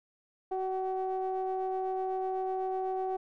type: ring-modulated tone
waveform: triangle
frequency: 190 Hz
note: F#3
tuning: 46 cents sharp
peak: -25 dBFS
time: 0.51-3.17 s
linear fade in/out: 10 ms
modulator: 566 Hz
effects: none